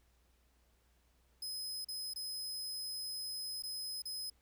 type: tone with dropouts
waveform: sawtooth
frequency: 5070 Hz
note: D#8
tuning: 32 cents sharp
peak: -37 dBFS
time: 1.42-4.3 s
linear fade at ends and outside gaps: 5 ms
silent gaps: 1.847-1.885 / 2.137-2.159 / 3.624-3.635 / 4.021-4.054 s
effects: added 60 Hz sine -70 dBFS peak until 4.41 s + pink hiss -75 dBFS RMS until 4.41 s